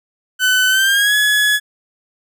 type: tone with pitch glide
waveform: 30% pulse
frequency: 1509 to 1693.8 Hz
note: F#6 to G#6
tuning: +34 to +34 cents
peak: -9 dBFS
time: 0.39-1.6 s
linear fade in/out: 50 ms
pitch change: +200 cents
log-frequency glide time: 0.68-1.15 s
effects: none